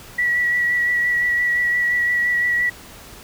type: tone with vibrato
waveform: sine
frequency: 1938 Hz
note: B6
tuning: 33 cents flat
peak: -16 dBFS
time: 0.18-2.7 s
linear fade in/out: 10 ms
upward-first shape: sine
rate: 5.8 Hz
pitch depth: 19 cents each way
effects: pink hiss -41 dBFS RMS until 3.23 s